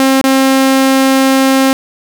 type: tone with dropouts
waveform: sawtooth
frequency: 266.9 Hz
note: C4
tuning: 35 cents sharp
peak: -3 dBFS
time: 0-1.73 s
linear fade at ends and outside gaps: 1 ms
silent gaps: 0.214-0.24 s
effects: none